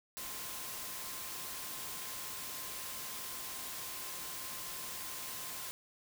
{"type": "tone in noise", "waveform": "sine", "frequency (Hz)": 1049, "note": "C6", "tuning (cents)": 4, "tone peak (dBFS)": -54, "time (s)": [0.17, 5.71], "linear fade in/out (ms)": 0, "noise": "white", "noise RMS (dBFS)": -43, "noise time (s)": [0.17, 5.71], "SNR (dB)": -14, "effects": []}